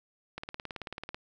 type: click train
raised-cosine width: 0.3 ms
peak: -22 dBFS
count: 15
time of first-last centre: 0.38-1.145 s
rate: 18.3 Hz
effects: none